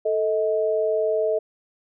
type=tone pair together; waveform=sine; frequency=440 / 632.8 Hz; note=A4 / D#5; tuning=0 / +29 cents; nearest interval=tritone; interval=629 cents; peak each=-22 dBFS; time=0.05-1.39 s; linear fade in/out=10 ms; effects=none